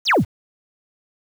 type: exponential sweep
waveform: sine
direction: down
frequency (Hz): 7040 to 70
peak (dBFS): -11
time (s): 0.05-0.25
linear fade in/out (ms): 50
effects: tanh soft clip ceiling -9 dBFS + 7-bit